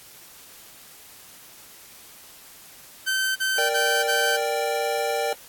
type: tone bursts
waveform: sawtooth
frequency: 1542 Hz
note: G6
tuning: 29 cents flat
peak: -18 dBFS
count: 4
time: 3.06-4.374 s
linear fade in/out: 20 ms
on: 300 ms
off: 38 ms
type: chord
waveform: square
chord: G minor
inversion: first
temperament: equal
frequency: 466.2 / 587.3 / 784 Hz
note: Bb4 / D5 / G5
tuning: 0 / 0 / 0 cents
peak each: -28 dBFS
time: 3.58-5.33 s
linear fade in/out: 2 ms
effects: white hiss -47 dBFS RMS until 5.48 s + AAC 64 kbps